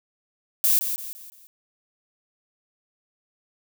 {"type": "noise with echo", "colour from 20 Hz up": "violet", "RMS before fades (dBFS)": -19, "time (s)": [0.64, 0.79], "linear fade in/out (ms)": 0, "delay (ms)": 170, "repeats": 4, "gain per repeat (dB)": -8, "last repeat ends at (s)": 1.47, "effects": []}